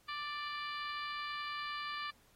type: harmonic tone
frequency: 588 Hz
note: D5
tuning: 2 cents sharp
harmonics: 2 / 3 / 4 / 5 / 6 / 7 / 8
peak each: -41 / -45 / -47 / -49 / -51 / -52 / -53 dBFS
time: 0.08-2.11 s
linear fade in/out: 10 ms
effects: pink hiss -68 dBFS RMS until 2.35 s + AAC 48 kbps